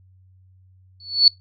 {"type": "tone with exponential growth", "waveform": "sine", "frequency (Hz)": 4435, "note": "C#8", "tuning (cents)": 0, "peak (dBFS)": -5, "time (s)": [1, 1.28], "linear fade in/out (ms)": 2, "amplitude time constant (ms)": 60, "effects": ["noise-tail reverb RT60 0.2 s tail -26 dB re dry", "added 93 Hz sine -50 dBFS peak until 1.4 s"]}